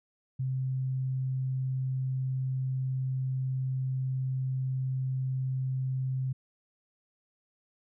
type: tone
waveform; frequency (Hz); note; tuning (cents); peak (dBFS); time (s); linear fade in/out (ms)
sine; 130.81; C3; 0; -28; 0.39-6.33; 10
effects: none